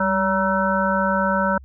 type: harmonic tone with a mistuned harmonic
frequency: 189.7 Hz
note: F#3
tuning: 43 cents sharp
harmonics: 1 / 3 / 5 / 7 / 8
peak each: -23 / -23 / -23 / -25 / -25 dBFS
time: 0-1.58 s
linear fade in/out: 5 ms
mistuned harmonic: 1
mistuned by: +60 cents
effects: added 67 Hz sine -40 dBFS peak until 1.64 s